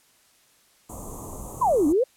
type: band-stop noise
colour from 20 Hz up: pink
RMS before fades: -37 dBFS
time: 0.89-1.93 s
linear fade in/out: 10 ms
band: 1200 to 6300 Hz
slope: 96 dB/octave
type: exponential two-way sweep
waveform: sine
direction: down then up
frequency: 1088 to 277.2 to 547 Hz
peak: -17 dBFS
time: 1.61-2.04 s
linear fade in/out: 10 ms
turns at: 1.87 s
effects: white hiss -60 dBFS RMS until 2.16 s + low-pass 12000 Hz 12 dB/octave